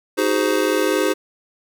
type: chord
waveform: square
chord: Ab dominant seventh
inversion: second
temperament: just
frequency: 311.5 / 373.8 / 415.3 / 519.1 Hz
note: Eb4 / Gb4 / Ab4 / C5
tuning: +2 / +18 / 0 / -14 cents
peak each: -23 dBFS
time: 0.17-1.14 s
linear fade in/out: 20 ms
effects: none